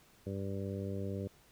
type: harmonic tone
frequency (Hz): 98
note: G2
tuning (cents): 0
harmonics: 1 / 2 / 3 / 4 / 5 / 6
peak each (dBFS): -39 / -41 / -46 / -44 / -45 / -49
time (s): 0.26-1.28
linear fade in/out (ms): 10
effects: pink hiss -64 dBFS RMS until 1.51 s